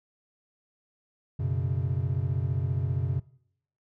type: chord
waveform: triangle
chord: F# suspended fourth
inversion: none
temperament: equal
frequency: 92.5 / 123.47 / 138.59 Hz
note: F#2 / B2 / C#3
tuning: 0 / 0 / 0 cents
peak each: -28 dBFS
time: 1.39-3.2 s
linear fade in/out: 10 ms
effects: noise-tail reverb RT60 0.7 s tail -21 dB re dry